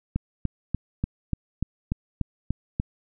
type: click train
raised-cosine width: 5 ms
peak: -12 dBFS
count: 10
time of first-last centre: 0.16-2.799 s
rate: 3.41 Hz
effects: none